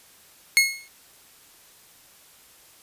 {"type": "tone with exponential decay", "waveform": "sawtooth", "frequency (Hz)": 2169, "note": "C#7", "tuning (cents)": -38, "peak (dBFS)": -8, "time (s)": [0.57, 0.88], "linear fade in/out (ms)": 0, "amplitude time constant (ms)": 67, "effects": ["white hiss -53 dBFS RMS until 2.82 s", "resampled to 32000 Hz"]}